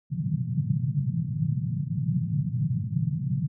white band-pass noise, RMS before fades -27 dBFS, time 0.1-3.48 s, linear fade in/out 20 ms, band 110 to 170 Hz, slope 48 dB/octave, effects none

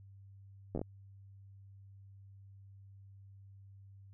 slowing click train, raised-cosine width 2 ms, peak -24 dBFS, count 5, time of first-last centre 0.75-0.815 s, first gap 11 ms, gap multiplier 1.27, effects added 98 Hz sine -53 dBFS peak until 4.13 s

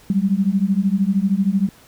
sine beating tone pair, 188.8 / 201.8 Hz, F#3 / G#3, +35 / -49 cents, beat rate 13 Hz, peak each -18 dBFS, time 0.1-1.69 s, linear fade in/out 2 ms, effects pink hiss -49 dBFS RMS until 1.87 s

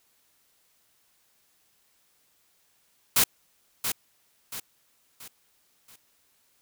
white noise with echo, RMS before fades -20 dBFS, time 3.16-3.24 s, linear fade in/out 5 ms, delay 680 ms, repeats 4, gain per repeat -8 dB, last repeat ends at 5.96 s, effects white hiss -67 dBFS RMS until 6.61 s

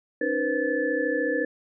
sine tone cluster, 274.5 / 306 / 484.1 / 518 / 1737 Hz, C#4 / D#4 / B4 / C5 / A6, -17 / -29 / -35 / -17 / -23 cents, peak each -33 / -29 / -27 / -30 / -29 dBFS, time 0.21-1.45 s, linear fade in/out 5 ms, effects none

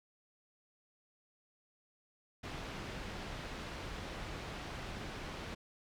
pink low-pass noise, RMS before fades -44 dBFS, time 2.43-5.55 s, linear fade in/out 10 ms, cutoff 4000 Hz, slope 12 dB/octave, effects none

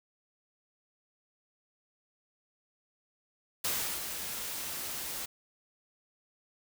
white noise with ADSR envelope, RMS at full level -31 dBFS, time 3.64-5.26 s, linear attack 7 ms, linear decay 360 ms, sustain -7 dB, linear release 10 ms, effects none

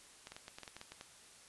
clicks, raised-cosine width 0.2 ms, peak -30 dBFS, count 11, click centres 0.271 / 0.32 / 0.365 / 0.481 / 0.585 / 0.633 / 0.678 / 0.766 / 0.814 / 0.92 / 1.011 s, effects white hiss -59 dBFS RMS until 1.48 s + resampled to 24000 Hz

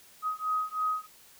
sine beating tone pair, 1257 / 1260.1 Hz, D#6 / D#6, +17 / +22 cents, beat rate 3.1 Hz, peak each -31 dBFS, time 0.22-1.07 s, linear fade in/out 50 ms, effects white hiss -56 dBFS RMS until 1.39 s

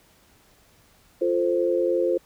sine chord, F major, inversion none, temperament equal, 349.2 / 440 / 523.3 Hz, F4 / A4 / C5, 0 / 0 / 0 cents, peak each -23 / -27 / -23 dBFS, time 1.21-2.18 s, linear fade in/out 10 ms, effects pink hiss -58 dBFS RMS until 2.25 s

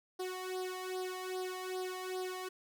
sawtooth tone with flanger, 370 Hz, F#4, in tune, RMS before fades -40 dBFS, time 0.19-2.49 s, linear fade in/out 10 ms, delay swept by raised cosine 0.2 to 1.03 ms, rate 2.5 Hz, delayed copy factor +0.85, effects none

